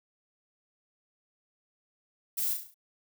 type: noise with echo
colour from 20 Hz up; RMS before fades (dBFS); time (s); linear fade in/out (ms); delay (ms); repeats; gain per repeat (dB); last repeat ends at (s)
violet; -31; 2.37-2.54; 10; 34; 6; -5; 2.744
effects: none